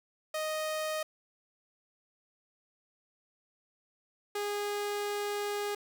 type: tone pair in turn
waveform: sawtooth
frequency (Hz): 622.3 / 411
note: D#5 / G#4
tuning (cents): 0 / -18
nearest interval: perfect fifth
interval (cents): 718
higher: first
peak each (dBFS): -28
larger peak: neither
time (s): 0.34-1.03 / 4.35-5.75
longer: second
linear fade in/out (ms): 5
effects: 9-bit